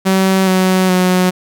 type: tone with pitch steps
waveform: sawtooth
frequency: 190.4 / 186.5 / 183 Hz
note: F#3 / F#3 / F#3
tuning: +50 / +14 / -19 cents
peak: -6 dBFS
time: 0.05-1.31 s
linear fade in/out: 20 ms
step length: 420 ms
effects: none